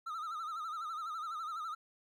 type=tone with vibrato; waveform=triangle; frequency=1284 Hz; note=E6; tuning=46 cents flat; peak=-36 dBFS; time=0.06-1.75 s; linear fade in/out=10 ms; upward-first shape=sine; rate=12 Hz; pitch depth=100 cents each way; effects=13-bit